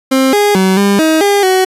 30% pulse tone with pitch steps, 264.6 / 411.9 / 189.1 / 200.3 / 316.8 / 403.9 / 374.5 Hz, C4 / G#4 / F#3 / G3 / D#4 / G#4 / F#4, +20 / -14 / +38 / +38 / +31 / -48 / +21 cents, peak -5 dBFS, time 0.11-1.65 s, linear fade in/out 10 ms, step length 220 ms, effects resampled to 32000 Hz

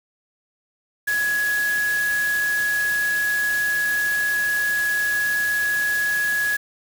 sine tone in noise, 1677 Hz, G#6, 16 cents sharp, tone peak -19 dBFS, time 1.07-6.57 s, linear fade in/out 10 ms, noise white, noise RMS -32 dBFS, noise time 1.07-6.57 s, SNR +10 dB, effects none

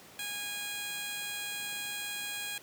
15% pulse tone with high-pass filter, 821 Hz, G#5, 20 cents flat, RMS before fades -38 dBFS, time 0.19-2.58 s, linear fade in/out 2 ms, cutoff 2000 Hz, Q 0.5, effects pink hiss -53 dBFS RMS until 2.62 s + high-pass 150 Hz 12 dB/octave

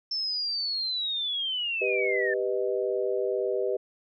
sine linear sweep, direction down, 5340 to 1749 Hz, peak -27 dBFS, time 0.11-2.34 s, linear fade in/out 5 ms
sine chord, G augmented, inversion none, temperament equal, 392 / 493.9 / 622.3 Hz, G4 / B4 / D#5, 0 / 0 / 0 cents, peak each -28 / -29 / -32 dBFS, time 1.81-3.77 s, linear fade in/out 10 ms
effects none

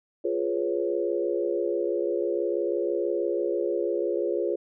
sine chord, C# dominant seventh, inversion first, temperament equal, 349.2 / 415.3 / 493.9 / 554.4 Hz, E#4 / G#4 / B4 / C#5, 0 / 0 / 0 / 0 cents, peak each -28 / -29 / -31 / -31 dBFS, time 0.24-4.56 s, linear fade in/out 10 ms, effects none

